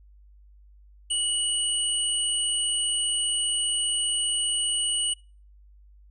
sine tone pair together, 2930 / 8805 Hz, F#7 / C#9, -18 / -13 cents, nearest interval octave + perfect fifth, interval 1905 cents, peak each -26 dBFS, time 1.1-5.14 s, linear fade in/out 10 ms, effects noise-tail reverb RT60 0.4 s tail -26 dB re dry + added 50 Hz sine -50 dBFS peak until 6.1 s

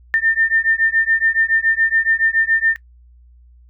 sine beating tone pair, 1800 / 1807.1 Hz, A6 / A6, +39 / +46 cents, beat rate 7.1 Hz, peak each -17 dBFS, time 0.14-2.76 s, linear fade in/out 0 ms, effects noise-tail reverb RT60 0.1 s tail -21 dB re dry + added 60 Hz sine -44 dBFS peak until 3.69 s

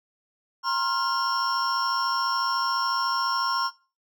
triangle tone cluster, 948 / 1062 / 1392 / 5450 Hz, A#5 / C6 / F6 / F8, +29 / +25 / -6 / -43 cents, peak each -28 / -24 / -28 / -28 dBFS, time 0.63-3.71 s, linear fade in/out 50 ms, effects noise-tail reverb RT60 0.3 s tail -17 dB re dry

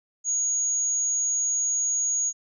sine tone, 6680 Hz, G#8, 9 cents sharp, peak -22 dBFS, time 0.24-2.33 s, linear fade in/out 50 ms, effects none

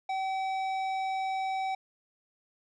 triangle tone with tanh clipping, 765 Hz, G5, 42 cents flat, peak -31 dBFS, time 0.09-1.75 s, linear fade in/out 5 ms, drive 16 dB, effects none

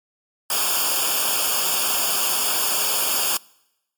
white noise with comb filter, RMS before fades -21 dBFS, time 0.5-3.37 s, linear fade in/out 2 ms, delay 0.5 ms, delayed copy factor -1, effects noise-tail reverb RT60 0.9 s tail -25 dB re dry + MP3 96 kbps

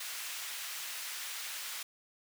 pink high-pass noise, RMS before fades -41 dBFS, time 0-1.83 s, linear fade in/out 5 ms, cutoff 1800 Hz, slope 12 dB/octave, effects none

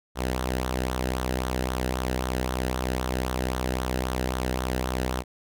sawtooth tone with flanger, 63.4 Hz, B1, 46 cents sharp, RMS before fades -28 dBFS, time 0.15-5.24 s, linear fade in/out 50 ms, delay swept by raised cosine 0.4 to 0.91 ms, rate 3.8 Hz, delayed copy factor -0.55, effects none

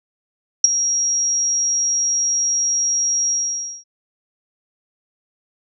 sine tone with ADSR envelope, 5650 Hz, F8, 19 cents sharp, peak -3 dBFS, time 0.64-3.84 s, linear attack 4 ms, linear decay 15 ms, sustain -13 dB, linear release 540 ms, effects none

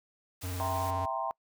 white noise, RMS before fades -45 dBFS, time 0.41-0.91 s, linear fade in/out 10 ms
square tone with vibrato, 91 Hz, F#2, 28 cents flat, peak -35 dBFS, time 0.43-1.06 s, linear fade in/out 10 ms, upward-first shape sine, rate 19 Hz, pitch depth 64 cents each way
sine chord, C dominant seventh, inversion first, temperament equal, 659.3 / 784 / 932.3 / 1046.5 Hz, E5 / G5 / Bb5 / C6, 0 / 0 / 0 / 0 cents, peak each -36 dBFS, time 0.6-1.31 s, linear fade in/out 0 ms
effects noise-tail reverb RT60 0.1 s tail -26 dB re dry

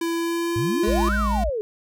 square tone with pitch glide, 334.6 to 343.2 Hz, E4 to F4, +26 to -30 cents, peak -23 dBFS, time 0.01-1.09 s, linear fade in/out 5 ms, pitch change +44 cents, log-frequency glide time 0.13-0.74 s
sine exponential two-way sweep, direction up then down, 102.2 to 1590 to 408.7 Hz, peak -23 dBFS, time 0.56-1.61 s, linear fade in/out 0 ms, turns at 1.14 s
square tone with vibrato, 207.7 Hz, G#3, in tune, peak -26 dBFS, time 0.83-1.44 s, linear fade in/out 5 ms, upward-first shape sine, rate 5.9 Hz, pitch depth 33 cents each way
sine tone, 56.6 Hz, A1, 50 cents sharp, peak -22 dBFS, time 0.87-1.5 s, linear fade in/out 10 ms
effects none

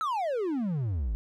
triangle exponential sweep, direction down, 1346 to 49 Hz, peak -25 dBFS, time 0.01-1.15 s, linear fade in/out 0 ms, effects none

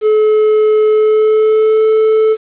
triangle tone with pitch glide, 429.6 to 437.4 Hz, A4 to A4, -41 to -10 cents, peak -5 dBFS, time 0.01-2.37 s, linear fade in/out 50 ms, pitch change +31 cents, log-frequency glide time 0.89-1.84 s, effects resampled to 8000 Hz + 7-bit

